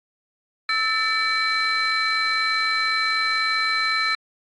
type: tone cluster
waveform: sine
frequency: 1309 / 1777 / 2293 / 4072 Hz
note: E6 / A6 / D7 / C8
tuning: -13 / +17 / -42 / -48 cents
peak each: -24 dBFS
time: 0.69-4.15 s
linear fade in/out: 2 ms
effects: tanh soft clip ceiling -13 dBFS + AAC 48 kbps